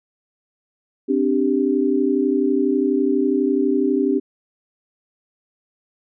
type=chord; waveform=sine; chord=C suspended second; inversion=none; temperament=equal; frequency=261.6 / 293.7 / 392 Hz; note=C4 / D4 / G4; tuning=0 / 0 / 0 cents; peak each=-20 dBFS; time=1.08-4.2 s; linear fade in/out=20 ms; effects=none